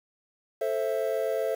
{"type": "chord", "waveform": "triangle", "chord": "A minor", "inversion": "none", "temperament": "just", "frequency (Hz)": [440, 528, 660], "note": ["A4", "C5", "E5"], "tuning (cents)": [0, 16, 2], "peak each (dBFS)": -28, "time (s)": [0.61, 1.55], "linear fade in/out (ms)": 5, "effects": ["8-bit"]}